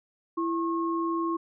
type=tone pair together; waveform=sine; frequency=333.4 / 1083.2 Hz; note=E4 / C#6; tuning=+20 / -40 cents; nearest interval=octave + minor sixth; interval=2040 cents; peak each=-27 / -30 dBFS; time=0.37-1.37 s; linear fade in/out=10 ms; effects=none